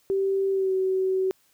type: tone with pitch glide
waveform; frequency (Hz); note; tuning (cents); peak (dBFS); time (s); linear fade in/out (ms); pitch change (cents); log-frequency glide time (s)
sine; 388.8 to 377.7; G4 to F#4; -14 to +36; -21; 0.1-1.31; 0; -50; 0.51-0.73
effects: white hiss -64 dBFS RMS until 1.53 s